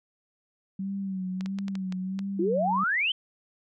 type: tone with vibrato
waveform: sine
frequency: 190.9 Hz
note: G3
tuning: 46 cents flat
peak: -29 dBFS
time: 0.79-2.84 s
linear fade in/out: 5 ms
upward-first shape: sine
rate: 1.5 Hz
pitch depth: 58 cents each way
type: clicks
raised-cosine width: 0.2 ms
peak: -23 dBFS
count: 7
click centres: 1.409 / 1.46 / 1.587 / 1.682 / 1.754 / 1.924 / 2.191 s
type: exponential sweep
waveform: sine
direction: up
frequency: 317.1 to 3169 Hz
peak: -23 dBFS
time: 2.39-3.12 s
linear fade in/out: 5 ms
effects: none